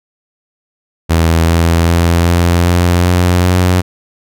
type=tone with pitch steps; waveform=sawtooth; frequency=82.41 / 83.71 / 85.02 / 86.36 / 87.71 / 89.09 / 90.49 Hz; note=E2 / E2 / F2 / F2 / F2 / F2 / F#2; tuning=0 / +27 / -46 / -19 / +8 / +35 / -38 cents; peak=-4 dBFS; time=1.09-3.82 s; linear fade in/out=20 ms; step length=390 ms; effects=none